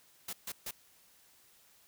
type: noise bursts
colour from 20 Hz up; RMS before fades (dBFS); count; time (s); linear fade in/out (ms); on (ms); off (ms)
white; -40; 3; 0.28-0.71; 5; 50; 140
effects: white hiss -64 dBFS RMS until 1.87 s